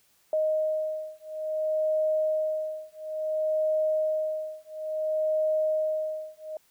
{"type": "beating tone pair", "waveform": "sine", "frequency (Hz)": [622.3, 622.88], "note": ["D#5", "D#5"], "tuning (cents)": [0, 2], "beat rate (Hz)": 0.58, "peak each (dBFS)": -28, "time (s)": [0.33, 6.57], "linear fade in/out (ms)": 2, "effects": ["white hiss -65 dBFS RMS until 6.7 s"]}